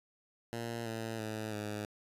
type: tone with pitch steps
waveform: 10% pulse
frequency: 116.54 / 112.64 / 108.86 / 105.21 Hz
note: A#2 / A2 / A2 / G#2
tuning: 0 / +41 / -18 / +23 cents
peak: -29 dBFS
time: 0.53-1.85 s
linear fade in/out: 0 ms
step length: 330 ms
effects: resampled to 32000 Hz